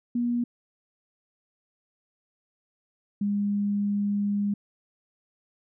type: tone pair in turn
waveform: sine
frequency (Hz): 240 / 203.5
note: B3 / G#3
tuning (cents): -49 / -35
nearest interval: minor third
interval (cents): 286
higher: first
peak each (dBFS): -23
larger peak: neither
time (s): 0.15-0.44 / 3.21-4.54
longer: second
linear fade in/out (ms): 5
effects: none